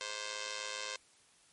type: tone with amplitude modulation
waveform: 5% pulse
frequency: 523.3 Hz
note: C5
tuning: in tune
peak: -23 dBFS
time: 0.01-0.96 s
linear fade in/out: 0 ms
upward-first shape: sine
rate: 107 Hz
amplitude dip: 90%
effects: white hiss -65 dBFS RMS until 1.52 s + MP3 48 kbps